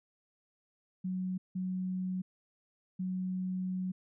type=tone bursts at uneven times; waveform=sine; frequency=185 Hz; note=F#3; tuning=in tune; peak=-32 dBFS; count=3; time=1.04-1.38 / 1.55-2.22 / 2.99-3.92 s; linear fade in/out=10 ms; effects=none